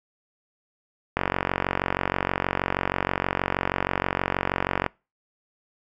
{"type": "click train", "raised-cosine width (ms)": 0.5, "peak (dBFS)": -7, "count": 172, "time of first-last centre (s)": [1.17, 4.863], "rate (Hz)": 46.3, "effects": ["noise-tail reverb RT60 0.3 s tail -25 dB re dry"]}